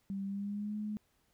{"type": "tone with pitch glide", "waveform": "sine", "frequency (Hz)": [196, 211.3], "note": ["G3", "G#3"], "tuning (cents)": [0, 30], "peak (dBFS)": -35, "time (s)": [0.1, 0.97], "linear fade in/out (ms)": 0, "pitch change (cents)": 130, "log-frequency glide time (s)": [0.25, 0.76], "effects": ["pink hiss -74 dBFS RMS until 1.33 s"]}